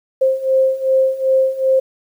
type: beating tone pair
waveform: sine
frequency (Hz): 526 / 528.6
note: C5 / C5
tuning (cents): +9 / +18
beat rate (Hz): 2.6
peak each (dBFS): -17 / -14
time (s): 0.21-1.8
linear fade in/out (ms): 10
effects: 8-bit